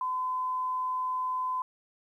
sine tone, 1018 Hz, C6, 48 cents flat, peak -28 dBFS, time 0.01-1.62 s, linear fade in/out 2 ms, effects 11-bit

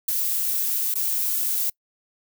violet noise with dropouts, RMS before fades -24 dBFS, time 0.08-1.7 s, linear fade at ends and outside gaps 5 ms, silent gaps 0.942-0.954 s, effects noise-tail reverb RT60 0.1 s tail -26 dB re dry

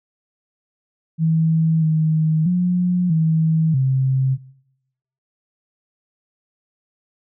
sine tone with pitch steps, 161.3 / 157.5 / 179 / 160.2 / 132.5 Hz, E3 / D#3 / F3 / E3 / C3, -37 / +21 / +43 / -49 / +22 cents, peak -14 dBFS, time 1.18-4.38 s, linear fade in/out 50 ms, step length 640 ms, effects noise-tail reverb RT60 0.9 s tail -22 dB re dry

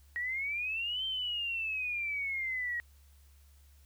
sine exponential two-way sweep, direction up then down, 1891 to 3135 to 1891 Hz, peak -32 dBFS, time 0.16-2.8 s, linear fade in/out 0 ms, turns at 1.05 s, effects added 70 Hz sine -57 dBFS peak until 3.85 s + white hiss -68 dBFS RMS until 3.85 s

